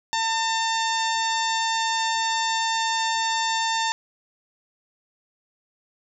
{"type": "harmonic tone", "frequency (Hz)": 901, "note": "A5", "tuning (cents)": 41, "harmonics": [1, 2, 3, 4, 5, 6, 7, 8], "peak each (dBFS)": [-24, -29, -35, -30, -34, -35, -38, -34], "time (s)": [0.13, 3.92], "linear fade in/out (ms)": 0, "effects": []}